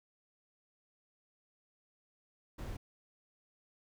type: noise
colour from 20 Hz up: brown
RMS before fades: -42 dBFS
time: 2.58-2.77 s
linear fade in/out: 10 ms
effects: none